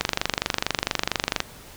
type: click train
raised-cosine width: 0.2 ms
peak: -3 dBFS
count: 35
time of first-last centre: 0.01-1.403 s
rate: 24.4 Hz
effects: pink hiss -45 dBFS RMS until 1.76 s